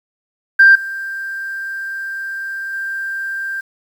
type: tone with level steps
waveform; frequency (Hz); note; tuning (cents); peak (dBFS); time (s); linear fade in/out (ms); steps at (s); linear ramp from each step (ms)
sine; 1581; G6; +14; -3 / -22 / -20; 0.59-3.61; 10; 0.75 / 2.73; 5
effects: tanh soft clip ceiling 0 dBFS + 7-bit